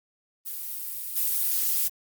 violet noise with level steps, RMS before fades -34 / -25 dBFS, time 0.45-1.89 s, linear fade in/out 20 ms, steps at 1.16 s, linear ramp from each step 5 ms, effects Opus 32 kbps

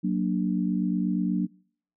sine chord, Gb augmented, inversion none, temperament equal, 185 / 233.1 / 293.7 Hz, Gb3 / Bb3 / D4, 0 / 0 / 0 cents, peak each -25 / -29 / -29 dBFS, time 0.03-1.47 s, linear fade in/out 20 ms, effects noise-tail reverb RT60 0.6 s tail -26 dB re dry

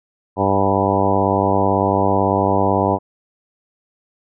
harmonic tone with a mistuned harmonic, 98 Hz, G2, in tune, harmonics 1 / 2 / 3 / 4 / 5 / 6 / 7 / 8 / 9 / 10, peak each -23 / -23 / -23 / -23 / -23 / -23 / -23 / -23 / -23 / -23 dBFS, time 0.36-2.99 s, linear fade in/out 50 ms, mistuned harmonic 9, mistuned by -15 cents, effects none

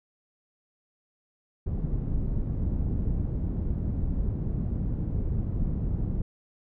pink low-pass noise, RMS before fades -28 dBFS, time 1.66-6.22 s, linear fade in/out 5 ms, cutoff 190 Hz, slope 12 dB/octave, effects none

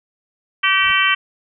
harmonic tone, 385.2 Hz, G4, 30 cents flat, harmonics 3 / 4 / 5 / 6 / 7 / 8, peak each -20 / -20 / -20 / -20 / -20 / -20 dBFS, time 0.63-1.15 s, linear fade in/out 10 ms
brown noise with exponential growth, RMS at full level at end -35 dBFS, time 0.67-0.92 s, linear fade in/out 5 ms, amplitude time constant 53 ms
effects none

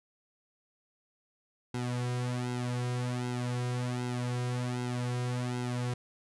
sawtooth tone with flanger, 123.47 Hz, B2, in tune, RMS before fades -33 dBFS, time 1.74-5.94 s, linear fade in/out 5 ms, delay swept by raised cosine 1.7 to 3.5 ms, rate 1.3 Hz, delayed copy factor -0.9, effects resampled to 24000 Hz

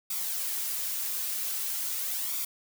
blue noise with flanger, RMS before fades -32 dBFS, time 0.1-2.45 s, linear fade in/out 5 ms, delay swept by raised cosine 0.85 to 5.75 ms, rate 0.44 Hz, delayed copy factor +0.6, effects none

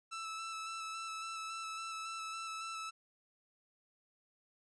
sawtooth tone with vibrato, 1318.5 Hz, E6, in tune, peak -37 dBFS, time 0.11-2.91 s, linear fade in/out 20 ms, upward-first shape square, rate 3.6 Hz, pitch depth 13 cents each way, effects resampled to 22050 Hz

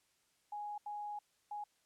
sine tone bursts at uneven times, 830.6 Hz, G#5, in tune, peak -40 dBFS, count 3, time 0.52-0.78 / 0.86-1.19 / 1.51-1.64 s, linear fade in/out 5 ms, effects white hiss -75 dBFS RMS until 1.85 s + low-pass 10000 Hz 12 dB/octave

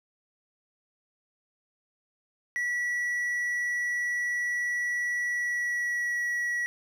triangle tone with pitch glide, 1943 to 1928.5 Hz, B6 to B6, -29 to -42 cents, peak -25 dBFS, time 2.56-6.66 s, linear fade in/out 0 ms, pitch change -13 cents, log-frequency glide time 5.26-6.21 s, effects none

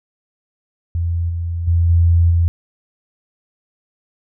sine tone with level steps, 84.9 Hz, F2, 48 cents flat, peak -16 / -19 / -11 / -9 / -11 dBFS, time 0.95-2.48 s, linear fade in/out 0 ms, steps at 1.29 / 1.67 / 1.89 / 2.3 s, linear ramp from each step 10 ms, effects none

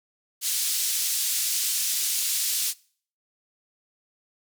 white band-pass noise, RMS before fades -26 dBFS, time 0.41-2.74 s, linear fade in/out 50 ms, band 3800 to 12000 Hz, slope 12 dB/octave, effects noise-tail reverb RT60 0.5 s tail -23 dB re dry

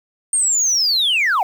sine linear sweep, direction down, 8780 to 695 Hz, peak -12 dBFS, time 0.33-1.43 s, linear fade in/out 2 ms, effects tanh soft clip ceiling -12 dBFS + 7-bit

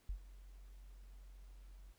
sine tone with ADSR envelope, 46.25 Hz, F#1, in tune, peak -36 dBFS, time 0.09-1.93 s, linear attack 5 ms, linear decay 88 ms, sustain -17 dB, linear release 13 ms, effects pink hiss -72 dBFS RMS until 1.98 s

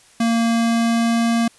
square tone with pitch glide, 230.3 to 231.6 Hz, A#3 to A#3, -21 to -11 cents, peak -16 dBFS, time 0.2-1.48 s, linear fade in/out 5 ms, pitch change +10 cents, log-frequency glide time 0.38-1.3 s, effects white hiss -51 dBFS RMS until 1.58 s + resampled to 24000 Hz

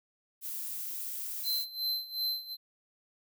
violet noise, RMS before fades -38 dBFS, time 0.41-1.66 s, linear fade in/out 50 ms
square tone with tremolo, 4086 Hz, C8, 42 cents flat, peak -29 dBFS, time 1.43-2.57 s, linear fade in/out 50 ms, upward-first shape sine, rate 2.7 Hz, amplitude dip 85%
effects none

